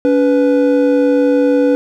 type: tone pair together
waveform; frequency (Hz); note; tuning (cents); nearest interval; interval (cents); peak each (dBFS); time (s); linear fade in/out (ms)
triangle; 283.8 / 495.1; C#4 / B4; +41 / +4; minor seventh; 963; -10; 0.05-1.75; 0
effects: none